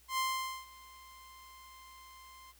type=tone with ADSR envelope; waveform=sawtooth; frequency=1046.5 Hz; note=C6; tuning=in tune; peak=-26 dBFS; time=0.08-2.53 s; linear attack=100 ms; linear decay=470 ms; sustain=-23 dB; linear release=26 ms; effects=added 60 Hz sine -64 dBFS peak until 2.59 s + white hiss -64 dBFS RMS until 2.59 s